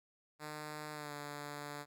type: tone with pitch glide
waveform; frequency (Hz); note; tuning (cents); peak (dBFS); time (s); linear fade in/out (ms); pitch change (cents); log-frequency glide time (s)
5% pulse; 151.4 to 145.99; D#3 to D3; -47 to -10; -32; 0.39-1.86; 50; -63; 0.93-1.13
effects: none